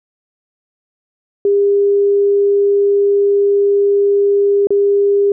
sine tone with dropouts, 402.6 Hz, G4, 46 cents sharp, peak -9 dBFS, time 1.45-5.32 s, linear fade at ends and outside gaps 2 ms, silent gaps 4.671-4.705 s, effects none

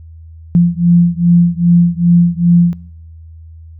sine beating tone pair, 171.6 / 174.1 Hz, F3 / F3, -30 / -5 cents, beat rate 2.5 Hz, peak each -10 dBFS, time 0.55-2.73 s, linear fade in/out 0 ms, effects noise-tail reverb RT60 0.9 s tail -24 dB re dry + added 81 Hz sine -32 dBFS peak until 3.79 s

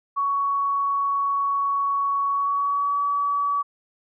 sine tone with pitch glide, 1118 to 1141.5 Hz, C#6 to D6, +14 to -50 cents, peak -20 dBFS, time 0.16-3.63 s, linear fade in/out 20 ms, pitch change +36 cents, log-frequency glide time 2.29-3 s, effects none

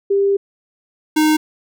sine / square tone pair in turn, 397.2 / 308.7 Hz, G4 / D#4, +23 / -14 cents, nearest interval major third, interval 437 cents, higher first, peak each -12 dBFS, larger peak neither, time 0.1-0.37 / 1.16-1.37 s, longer first, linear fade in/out 10 ms, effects none

